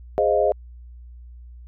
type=chord; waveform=sine; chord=F minor seventh; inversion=first; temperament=equal; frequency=415.3 / 523.3 / 622.3 / 698.5 Hz; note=Ab4 / C5 / Eb5 / F5; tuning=0 / 0 / 0 / 0 cents; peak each=-22 / -22 / -20 / -24 dBFS; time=0.18-0.52 s; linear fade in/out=0 ms; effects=added 60 Hz sine -39 dBFS peak until 1.67 s